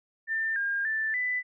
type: tone with pitch steps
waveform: sine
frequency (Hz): 1790 / 1613 / 1765 / 1994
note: A6 / G6 / A6 / B6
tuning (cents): +29 / +49 / +5 / +16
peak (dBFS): -26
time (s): 0.27-1.43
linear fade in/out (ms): 50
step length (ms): 290
effects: none